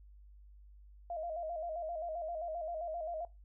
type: tone with vibrato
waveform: sine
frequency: 660 Hz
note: E5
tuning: 2 cents sharp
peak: -37 dBFS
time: 1.1-3.25 s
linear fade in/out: 2 ms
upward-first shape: square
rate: 7.6 Hz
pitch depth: 81 cents each way
effects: noise-tail reverb RT60 0.2 s tail -17 dB re dry + added 50 Hz sine -54 dBFS peak until 3.44 s